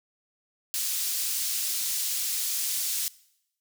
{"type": "high-pass noise", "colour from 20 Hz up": "pink", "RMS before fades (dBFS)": -29, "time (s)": [0.74, 3.08], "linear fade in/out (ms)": 0, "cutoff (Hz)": 5300, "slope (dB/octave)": 12, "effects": ["noise-tail reverb RT60 0.8 s tail -21 dB re dry"]}